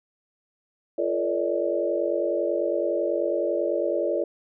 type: tone cluster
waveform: sine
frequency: 343.9 / 433 / 481.2 / 573 / 623 Hz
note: F4 / A4 / B4 / D5 / D#5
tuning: -27 / -28 / -45 / -43 / +2 cents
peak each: -28 / -30 / -32 / -26 / -30 dBFS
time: 0.98-4.24 s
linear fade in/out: 5 ms
effects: none